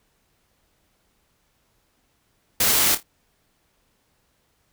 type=noise with echo; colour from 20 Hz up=white; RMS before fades=-19 dBFS; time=2.6-2.95 s; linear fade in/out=5 ms; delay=27 ms; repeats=3; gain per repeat=-11 dB; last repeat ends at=3.031 s; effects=pink hiss -67 dBFS RMS until 4.72 s